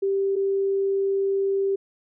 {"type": "tone pair in turn", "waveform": "sine", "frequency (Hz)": [392, 392], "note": ["G4", "G4"], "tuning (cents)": [0, 0], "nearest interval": "unison", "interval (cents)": 0, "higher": "neither", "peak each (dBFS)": -20, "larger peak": "neither", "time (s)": [[0.02, 0.36], [0.36, 1.76]], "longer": "second", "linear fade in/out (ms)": 10, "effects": []}